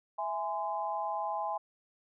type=chord; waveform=sine; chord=E augmented; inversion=none; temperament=equal with one note detuned; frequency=659.3 / 830.6 / 1028.5 Hz; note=E5 / G#5 / B#5; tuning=0 / 0 / -30 cents; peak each=-38 / -34 / -37 dBFS; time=0.18-1.58 s; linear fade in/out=10 ms; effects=none